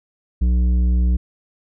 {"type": "tone with tanh clipping", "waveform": "sine", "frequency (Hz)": 61, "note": "B1", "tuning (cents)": -21, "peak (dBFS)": -15, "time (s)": [0.41, 1.17], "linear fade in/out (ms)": 10, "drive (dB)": 9, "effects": []}